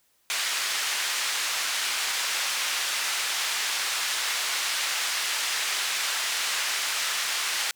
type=band-pass noise; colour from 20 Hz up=pink; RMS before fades=-28 dBFS; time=0.3-7.71 s; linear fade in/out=0 ms; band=1600 to 8400 Hz; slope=12 dB/octave; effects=white hiss -67 dBFS RMS until 7.75 s